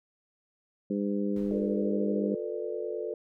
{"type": "harmonic tone", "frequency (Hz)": 101.4, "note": "G#2", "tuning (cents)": -41, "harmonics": [2, 3, 4, 5], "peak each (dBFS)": [-29, -33, -35, -37], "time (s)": [0.9, 2.35], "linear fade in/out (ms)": 5}
{"type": "noise with exponential decay", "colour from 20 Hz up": "brown", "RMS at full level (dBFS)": -43, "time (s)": [1.36, 2.28], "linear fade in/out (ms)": 2, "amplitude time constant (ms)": 200}
{"type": "chord", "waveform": "sine", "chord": "B half-diminished seventh", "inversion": "second", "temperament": "just", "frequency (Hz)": [355.6, 444.5, 493.9, 592.7], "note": ["F4", "A4", "B4", "D5"], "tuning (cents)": [31, 18, 0, 16], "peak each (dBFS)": [-38, -34, -38, -39], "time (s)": [1.51, 3.14], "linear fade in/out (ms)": 2}
{"effects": []}